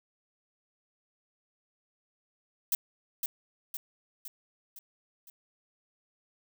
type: noise with echo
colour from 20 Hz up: violet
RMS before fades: -27 dBFS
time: 2.72-2.75 s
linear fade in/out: 2 ms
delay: 510 ms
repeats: 5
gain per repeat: -5 dB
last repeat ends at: 5.3 s
effects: none